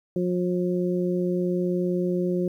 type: harmonic tone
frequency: 179.1 Hz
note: F3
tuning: 44 cents sharp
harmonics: 1 / 2 / 3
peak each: -25 / -25 / -32 dBFS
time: 0.16-2.48 s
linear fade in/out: 2 ms
effects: 10-bit

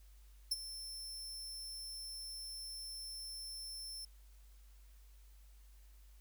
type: tone with ADSR envelope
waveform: sawtooth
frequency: 5340 Hz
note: E8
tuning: 22 cents sharp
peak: -28 dBFS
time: 0.51-4.05 s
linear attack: 8 ms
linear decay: 30 ms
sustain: -14 dB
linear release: 4 ms
effects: added 50 Hz sine -57 dBFS peak until 6.2 s + white hiss -71 dBFS RMS until 6.2 s

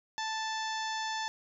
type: harmonic tone with a mistuned harmonic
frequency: 880 Hz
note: A5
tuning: in tune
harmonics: 1 / 2 / 3 / 4 / 5 / 6 / 7 / 8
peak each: -35 / -38 / -48 / -42 / -46 / -44 / -48 / -52 dBFS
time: 0.18-1.28 s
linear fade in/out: 0 ms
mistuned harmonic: 7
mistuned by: +23 cents
effects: none

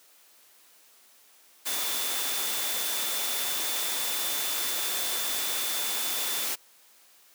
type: tone in noise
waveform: sine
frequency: 3520 Hz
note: A7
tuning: in tune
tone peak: -36 dBFS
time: 1.66-6.46 s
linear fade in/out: 20 ms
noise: white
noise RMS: -30 dBFS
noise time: 1.65-6.56 s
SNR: -9 dB
effects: white hiss -58 dBFS RMS until 7.34 s + high-pass 300 Hz 12 dB/octave

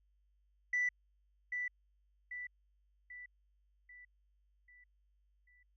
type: tone with echo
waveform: sine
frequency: 1975.5 Hz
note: B6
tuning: in tune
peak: -29 dBFS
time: 0.73-0.89 s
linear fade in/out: 5 ms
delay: 790 ms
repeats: 6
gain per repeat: -6 dB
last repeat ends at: 5.63 s
effects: tanh soft clip ceiling -27 dBFS + added 50 Hz sine -70 dBFS peak until 5.76 s

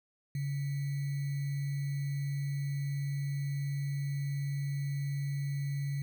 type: tone with sample-and-hold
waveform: sine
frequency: 140.7 Hz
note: C#3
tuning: 26 cents sharp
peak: -31 dBFS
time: 0.35-6.02 s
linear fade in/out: 2 ms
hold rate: 2100 Hz
effects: none

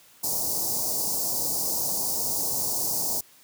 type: band-stop noise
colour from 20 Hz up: white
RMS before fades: -27 dBFS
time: 0.23-3.21 s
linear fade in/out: 10 ms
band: 960 to 4700 Hz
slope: 48 dB/octave
effects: white hiss -55 dBFS RMS until 3.43 s + high-pass 80 Hz 12 dB/octave

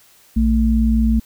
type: tone pair together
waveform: sine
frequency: 59.14 / 223.3 Hz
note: A#1 / A3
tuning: +26 / +26 cents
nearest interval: octave + major seventh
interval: 2300 cents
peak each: -15 dBFS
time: 0.36-1.2 s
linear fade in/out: 10 ms
effects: white hiss -51 dBFS RMS until 1.25 s

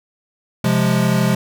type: chord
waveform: square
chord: F minor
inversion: second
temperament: equal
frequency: 130.81 / 174.61 / 207.7 Hz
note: C3 / F3 / Ab3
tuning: 0 / 0 / 0 cents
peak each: -19 dBFS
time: 0.64-1.35 s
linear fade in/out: 5 ms
effects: none

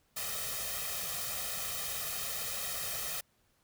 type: noise with comb filter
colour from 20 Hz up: white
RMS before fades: -37 dBFS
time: 0.16-3.21 s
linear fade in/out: 10 ms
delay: 1.6 ms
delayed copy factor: +0.9
effects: pink hiss -72 dBFS RMS until 3.63 s

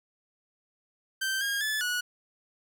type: tone with pitch steps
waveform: sawtooth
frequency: 1557 / 1625 / 1732 / 1464 Hz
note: G6 / G#6 / A6 / F#6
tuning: -12 / -38 / -28 / -19 cents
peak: -24 dBFS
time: 1.21-2.01 s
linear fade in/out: 10 ms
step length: 200 ms
effects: none

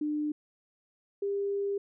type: tone pair in turn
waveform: sine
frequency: 299.8 / 400.2 Hz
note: D4 / G4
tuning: +36 / +36 cents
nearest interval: perfect fourth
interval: 500 cents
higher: second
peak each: -28 dBFS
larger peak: neither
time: 0.01-0.32 / 1.22-1.78 s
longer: second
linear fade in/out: 5 ms
effects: none

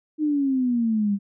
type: exponential sweep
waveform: sine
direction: down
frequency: 311.1 to 196 Hz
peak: -19 dBFS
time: 0.18-1.19 s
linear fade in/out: 50 ms
effects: none

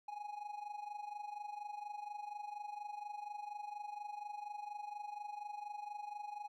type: tone with amplitude modulation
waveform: triangle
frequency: 830.6 Hz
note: G#5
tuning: in tune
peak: -38 dBFS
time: 0.08-6.48 s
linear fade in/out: 5 ms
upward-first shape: sine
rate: 24.2 Hz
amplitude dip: 75%
effects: none

